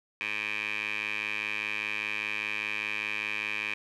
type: tone with band-pass filter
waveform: 15% pulse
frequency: 105 Hz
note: G#2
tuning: 19 cents sharp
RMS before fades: -33 dBFS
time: 0.21-3.74 s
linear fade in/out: 0 ms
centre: 2400 Hz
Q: 7.1
effects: none